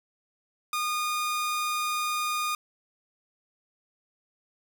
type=tone; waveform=sawtooth; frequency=1223 Hz; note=D#6; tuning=30 cents flat; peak=-23 dBFS; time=0.73-2.55 s; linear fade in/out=2 ms; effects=none